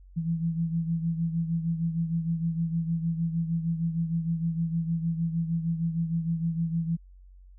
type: beating tone pair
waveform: sine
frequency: 164.81 / 171.31 Hz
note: E3 / F3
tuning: 0 / -33 cents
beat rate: 6.5 Hz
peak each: -26 / -33 dBFS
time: 0.16-6.97 s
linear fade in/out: 20 ms
effects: added 46 Hz sine -48 dBFS peak until 7.58 s